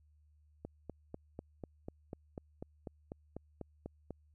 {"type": "click train", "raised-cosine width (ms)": 2, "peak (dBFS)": -29, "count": 15, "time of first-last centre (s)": [0.65, 4.107], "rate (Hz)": 4.05, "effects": ["added 75 Hz sine -64 dBFS peak until 4.34 s"]}